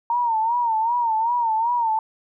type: tone with vibrato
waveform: sine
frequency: 922 Hz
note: A#5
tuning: 19 cents flat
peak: -18 dBFS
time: 0.1-1.99 s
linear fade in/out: 2 ms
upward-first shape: sine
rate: 2.6 Hz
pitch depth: 95 cents each way
effects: none